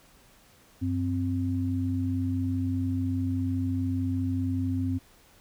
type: tone pair together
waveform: sine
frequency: 95.48 / 261.6 Hz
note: G2 / C4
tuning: -45 / 0 cents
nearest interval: octave + perfect fourth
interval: 1745 cents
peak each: -28 dBFS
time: 0.81-4.99 s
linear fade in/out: 20 ms
effects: pink hiss -58 dBFS RMS until 5.4 s